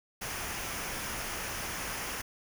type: noise with comb filter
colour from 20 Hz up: pink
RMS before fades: -37 dBFS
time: 0.21-2.22 s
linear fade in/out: 10 ms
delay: 0.25 ms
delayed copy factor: -0.5
effects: none